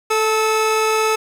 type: tone pair together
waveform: 30% pulse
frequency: 438.6 / 1297.7 Hz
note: A4 / E6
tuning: -6 / -28 cents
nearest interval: octave + perfect fifth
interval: 1878 cents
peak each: -14 / -17 dBFS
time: 0.1-1.16 s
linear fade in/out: 10 ms
effects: low-pass 12000 Hz 12 dB/octave + 7-bit